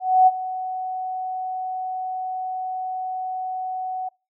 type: tone with ADSR envelope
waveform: sine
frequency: 745 Hz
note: F#5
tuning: 12 cents sharp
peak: -9 dBFS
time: 0-4.09 s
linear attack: 270 ms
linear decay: 34 ms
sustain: -16 dB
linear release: 9 ms
effects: noise-tail reverb RT60 0.3 s tail -26 dB re dry